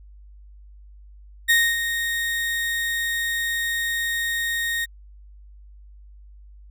35% pulse tone with ADSR envelope, 1858 Hz, A#6, 6 cents flat, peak -12 dBFS, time 1.48-4.86 s, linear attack 21 ms, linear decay 260 ms, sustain -9 dB, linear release 22 ms, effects added 50 Hz sine -43 dBFS peak until 6.7 s

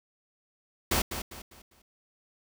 pink noise with echo, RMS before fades -26 dBFS, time 0.91-1.02 s, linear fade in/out 5 ms, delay 200 ms, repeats 4, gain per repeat -9 dB, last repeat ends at 1.82 s, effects none

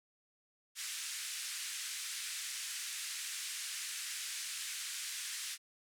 white band-pass noise, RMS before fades -42 dBFS, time 0.75-5.58 s, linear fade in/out 50 ms, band 1600 to 9700 Hz, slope 24 dB/octave, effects none

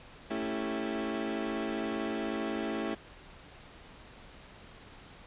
30% pulse chord, A dominant seventh, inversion none, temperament equal with one note detuned, 221.3 / 277.2 / 329.6 / 392 Hz, A3 / C#4 / E4 / G4, +10 / 0 / 0 / 0 cents, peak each -34 / -36 / -34 / -37 dBFS, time 0.3-2.95 s, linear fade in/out 10 ms, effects pink hiss -52 dBFS RMS until 5.26 s + resampled to 8000 Hz

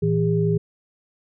sine tone cluster, 112.7 / 163.9 / 407.5 Hz, A2 / E3 / G#4, +42 / -10 / -33 cents, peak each -24 / -20 / -22 dBFS, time 0.02-0.58 s, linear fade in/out 10 ms, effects none

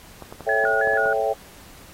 clicks, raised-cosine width 1 ms, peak -22 dBFS, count 7, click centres 0.223 / 0.325 / 0.407 / 0.64 / 0.874 / 0.936 / 1.059 s
sine chord, A dominant seventh, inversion none, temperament equal, 440 / 554.4 / 659.3 / 784 Hz, A4 / C#5 / E5 / G5, 0 / 0 / 0 / 0 cents, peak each -25 dBFS, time 0.46-1.34 s, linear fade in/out 20 ms
sine tone with vibrato, 1568 Hz, G6, in tune, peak -21 dBFS, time 0.49-1.13 s, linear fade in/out 2 ms, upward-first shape square, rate 3.1 Hz, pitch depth 140 cents each way
effects pink hiss -47 dBFS RMS until 1.93 s + AAC 48 kbps

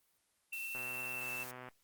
sine tone with pitch glide, 2689 to 2661 Hz, E7 to E7, +34 to +16 cents, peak -39 dBFS, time 0.52-1.44 s, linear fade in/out 10 ms, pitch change -18 cents, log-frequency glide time 1.11-1.25 s
blue noise, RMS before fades -48 dBFS, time 0.53-1.51 s, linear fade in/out 0 ms
click train, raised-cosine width 0.5 ms, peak -33 dBFS, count 119, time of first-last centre 0.75-1.687 s, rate 126 Hz
effects white hiss -75 dBFS RMS until 1.83 s + Opus 24 kbps

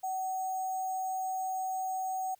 sine tone with sample-and-hold, 753 Hz, F#5, 30 cents sharp, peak -31 dBFS, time 0.03-2.35 s, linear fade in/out 10 ms, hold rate 7350 Hz, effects white hiss -68 dBFS RMS until 2.39 s

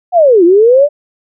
sine linear two-way sweep, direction down then up, 745 to 330 to 601 Hz, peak -3 dBFS, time 0.12-0.89 s, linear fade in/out 50 ms, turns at 0.44 s, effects none

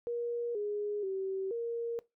sine tone with pitch steps, 474.5 / 414.4 / 384.1 / 466.9 Hz, A#4 / G#4 / G4 / A#4, +31 / -4 / -35 / +3 cents, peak -32 dBFS, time 0.07-1.99 s, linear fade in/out 0 ms, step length 480 ms, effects noise-tail reverb RT60 0.2 s tail -20 dB re dry

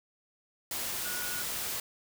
sine tone in noise, 1454 Hz, F#6, 31 cents flat, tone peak -40 dBFS, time 1.05-1.42 s, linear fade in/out 2 ms, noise white, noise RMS -35 dBFS, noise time 0.71-1.8 s, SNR -8 dB, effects none

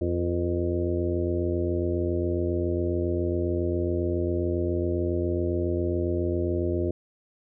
harmonic tone with a mistuned harmonic, 87.31 Hz, F2, in tune, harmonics 1 / 2 / 3 / 4 / 5 / 6 / 7, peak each -28 / -37 / -33 / -27 / -37 / -36 / -35 dBFS, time 0.01-6.91 s, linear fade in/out 5 ms, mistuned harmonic 6, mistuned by -56 cents, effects none

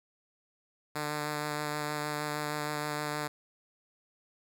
5% pulse tone with vibrato, 149.4 Hz, D3, 30 cents sharp, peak -21 dBFS, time 0.95-3.28 s, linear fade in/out 10 ms, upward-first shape sine, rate 6.4 Hz, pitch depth 13 cents each way, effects none

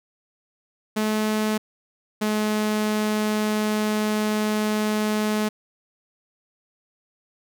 sawtooth tone pair in turn, 215.1 / 213.1 Hz, A3 / G#3, -39 / +45 cents, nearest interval unison, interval 16 cents, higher first, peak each -17 dBFS, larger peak neither, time 0.96-1.58 / 2.21-5.49 s, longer second, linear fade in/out 10 ms, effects none

